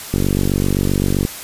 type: click train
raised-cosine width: 3 ms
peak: -4 dBFS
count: 54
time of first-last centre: 0.14-1.251 s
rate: 47.7 Hz
effects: white hiss -31 dBFS RMS until 1.43 s + resampled to 32000 Hz